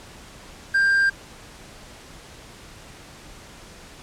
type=tone; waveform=triangle; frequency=1591 Hz; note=G6; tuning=25 cents sharp; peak=-14 dBFS; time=0.74-1.1 s; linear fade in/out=10 ms; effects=pink hiss -44 dBFS RMS until 4.02 s + low-pass 9000 Hz 12 dB/octave